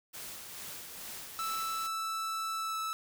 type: noise with tremolo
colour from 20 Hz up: white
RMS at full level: -43 dBFS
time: 0.13-1.88 s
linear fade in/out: 20 ms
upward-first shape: sine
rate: 2.3 Hz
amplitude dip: 35%
type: tone with pitch glide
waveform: 45% pulse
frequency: 1318.5 to 1309.4 Hz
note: E6 to E6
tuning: 0 to -12 cents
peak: -33 dBFS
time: 1.39-2.93 s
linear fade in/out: 0 ms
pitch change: -12 cents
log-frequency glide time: 2.56-2.79 s
effects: none